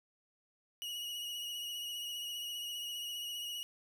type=tone with vibrato; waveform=40% pulse; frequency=2900 Hz; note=F#7; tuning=35 cents flat; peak=-38 dBFS; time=0.82-3.63 s; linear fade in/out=0 ms; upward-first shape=sine; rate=15 Hz; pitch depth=31 cents each way; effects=none